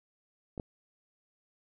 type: clicks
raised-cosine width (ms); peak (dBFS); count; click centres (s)
2; -29 / -23; 2; 0.578 / 0.598
effects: none